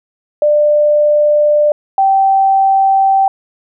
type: tone pair in turn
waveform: sine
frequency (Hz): 595 / 776.9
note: D5 / G5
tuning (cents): +22 / -16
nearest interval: perfect fourth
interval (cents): 462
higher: second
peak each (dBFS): -7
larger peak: neither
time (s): 0.42-1.72 / 1.98-3.28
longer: neither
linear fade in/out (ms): 2
effects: none